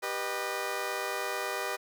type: chord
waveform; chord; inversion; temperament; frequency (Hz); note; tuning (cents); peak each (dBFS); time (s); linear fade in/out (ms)
15% pulse; G augmented; none; just; 392 / 490 / 612.5; G4 / B4 / D#5; 0 / -14 / -27; -30; 0.02-1.77; 20
effects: none